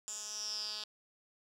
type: tone with band-pass filter sweep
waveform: 10% pulse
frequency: 211.6 Hz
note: G#3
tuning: 33 cents sharp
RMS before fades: -41 dBFS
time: 0.08-0.84 s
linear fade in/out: 0 ms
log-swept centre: 7100 to 4300 Hz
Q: 9.1
effects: none